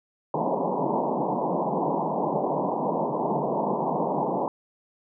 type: band-pass noise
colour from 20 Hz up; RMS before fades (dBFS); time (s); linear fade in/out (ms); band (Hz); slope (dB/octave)
white; -26; 0.34-4.48; 2; 140 to 1000; 96
effects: none